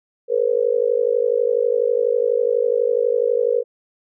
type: tone with amplitude modulation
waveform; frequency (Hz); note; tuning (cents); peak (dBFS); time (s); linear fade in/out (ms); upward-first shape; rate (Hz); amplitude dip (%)
sine; 480.5; B4; -48; -11; 0.28-3.64; 50; sine; 52.1; 100
effects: none